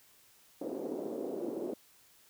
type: band-pass noise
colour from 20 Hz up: white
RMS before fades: -38 dBFS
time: 0.61-1.74 s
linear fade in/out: 5 ms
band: 270 to 470 Hz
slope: 24 dB/octave
effects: white hiss -63 dBFS RMS until 2.29 s